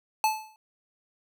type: tone with exponential decay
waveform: square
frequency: 869 Hz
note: A5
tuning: 22 cents flat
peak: -19 dBFS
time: 0.24-0.56 s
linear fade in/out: 1 ms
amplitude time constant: 68 ms
effects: none